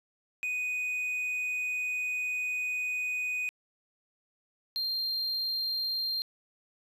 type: tone pair in turn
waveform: triangle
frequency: 2489 / 4186 Hz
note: D#7 / C8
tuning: 0 / 0 cents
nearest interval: major sixth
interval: 900 cents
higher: second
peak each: -28 dBFS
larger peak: neither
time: 0.43-3.49 / 4.76-6.22 s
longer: first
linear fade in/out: 0 ms
effects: resampled to 32000 Hz + 11-bit